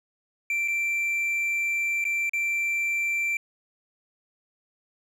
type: tone with dropouts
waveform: triangle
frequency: 2349 Hz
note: D7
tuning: in tune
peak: -22 dBFS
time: 0.5-3.37 s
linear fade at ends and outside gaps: 2 ms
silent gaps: 0.678-0.682 / 2.042-2.051 / 2.295-2.334 s
effects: none